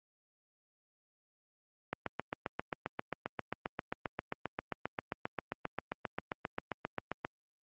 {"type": "click train", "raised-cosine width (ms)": 0.5, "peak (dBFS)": -19, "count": 41, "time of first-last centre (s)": [1.93, 7.249], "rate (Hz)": 7.52, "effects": ["high-pass 100 Hz 12 dB/octave", "Opus 48 kbps"]}